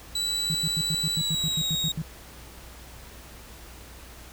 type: tone with pitch glide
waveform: 35% pulse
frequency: 3951 to 3775 Hz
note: B7 to A#7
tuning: 0 to +21 cents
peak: -24 dBFS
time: 0.15-1.92 s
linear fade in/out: 5 ms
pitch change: -79 cents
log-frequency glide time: 1.13-1.73 s
type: click train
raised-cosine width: 0.2 ms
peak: -32 dBFS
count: 173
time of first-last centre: 0.27-1.863 s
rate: 108 Hz
type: tone bursts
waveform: sine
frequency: 159.8 Hz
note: D#3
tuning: 47 cents sharp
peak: -26 dBFS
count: 12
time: 0.5-2.018 s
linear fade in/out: 0 ms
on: 44 ms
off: 90 ms
effects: added 60 Hz sine -47 dBFS peak until 4.32 s + pink hiss -47 dBFS RMS until 4.32 s